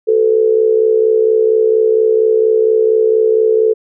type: tone with amplitude modulation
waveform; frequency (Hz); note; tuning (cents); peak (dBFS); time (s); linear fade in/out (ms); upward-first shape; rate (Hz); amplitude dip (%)
sine; 440; A4; 0; -5; 0.07-3.74; 20; sine; 64.3; 70
effects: none